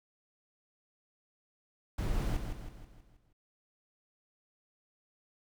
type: noise with echo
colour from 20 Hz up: brown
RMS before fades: -32 dBFS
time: 1.98-2.37 s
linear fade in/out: 5 ms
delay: 160 ms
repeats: 6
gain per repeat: -6 dB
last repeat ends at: 3.33 s
effects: none